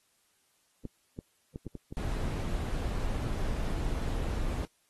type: clicks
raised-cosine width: 3 ms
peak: -26 dBFS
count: 9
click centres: 0.853 / 1.189 / 1.559 / 1.667 / 1.753 / 1.925 / 2.168 / 2.28 / 2.478 s
type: noise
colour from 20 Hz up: brown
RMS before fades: -32 dBFS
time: 1.97-4.65 s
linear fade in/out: 0 ms
effects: white hiss -71 dBFS RMS until 4.89 s + AAC 32 kbps